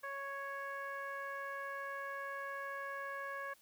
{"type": "tone with low-pass filter", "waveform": "15% pulse", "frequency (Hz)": 554.4, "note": "C#5", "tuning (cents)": 0, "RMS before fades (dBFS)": -43, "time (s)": [0.03, 3.54], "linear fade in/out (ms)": 10, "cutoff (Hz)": 1600, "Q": 2.2, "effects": ["white hiss -67 dBFS RMS until 3.61 s"]}